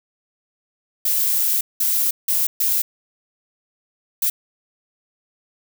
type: noise bursts at uneven times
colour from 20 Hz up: violet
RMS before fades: -19 dBFS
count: 5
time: 1.05-1.61 / 1.8-2.11 / 2.28-2.47 / 2.6-2.82 / 4.22-4.3 s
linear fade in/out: 5 ms
effects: none